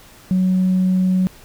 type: tone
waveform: sine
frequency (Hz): 185.3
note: F#3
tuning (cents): +3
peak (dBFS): -12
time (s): 0.31-1.27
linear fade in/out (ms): 0
effects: tanh soft clip ceiling -10 dBFS + pink hiss -45 dBFS RMS until 1.44 s